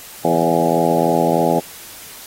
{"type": "harmonic tone with a mistuned harmonic", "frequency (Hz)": 83.3, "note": "E2", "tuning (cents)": 19, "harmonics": [2, 3, 4, 5, 6, 7, 8, 9, 10], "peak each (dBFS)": [-22, -22, -22, -22, -22, -22, -22, -22, -22], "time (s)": [0.24, 1.6], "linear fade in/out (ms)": 10, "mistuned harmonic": 7, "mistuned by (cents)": -19, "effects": ["white hiss -37 dBFS RMS until 2.26 s", "AAC 48 kbps"]}